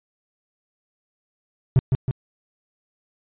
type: tone with echo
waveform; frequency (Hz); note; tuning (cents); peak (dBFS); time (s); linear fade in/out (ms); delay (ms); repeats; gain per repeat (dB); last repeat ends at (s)
triangle; 130.81; C3; 0; -9; 1.76-1.79; 0; 160; 2; -4; 2.11
effects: resampled to 8000 Hz